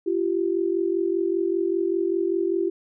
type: tone pair together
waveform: sine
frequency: 341.3 / 386.4 Hz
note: F4 / G4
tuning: -40 / -25 cents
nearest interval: major second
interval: 215 cents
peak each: -23 / -24 dBFS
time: 0.06-2.7 s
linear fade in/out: 10 ms
effects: none